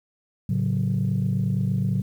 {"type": "chord", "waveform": "sine", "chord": "F# minor", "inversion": "first", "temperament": "equal", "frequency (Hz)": [110, 138.59, 185], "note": ["A2", "C#3", "F#3"], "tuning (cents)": [0, 0, 0], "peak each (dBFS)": -24, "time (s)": [0.49, 2.02], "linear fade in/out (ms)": 5, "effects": ["tanh soft clip ceiling -15 dBFS", "9-bit"]}